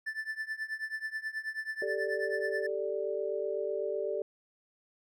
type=tone with tremolo; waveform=triangle; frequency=1760 Hz; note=A6; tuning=in tune; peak=-29 dBFS; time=0.06-2.67 s; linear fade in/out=10 ms; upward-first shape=triangle; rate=9.3 Hz; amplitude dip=95%
type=chord; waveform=sine; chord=G suspended second; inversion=none; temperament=equal; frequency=392 / 440 / 587.3 Hz; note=G4 / A4 / D5; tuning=0 / 0 / 0 cents; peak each=-35 dBFS; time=1.82-4.22 s; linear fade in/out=2 ms
effects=none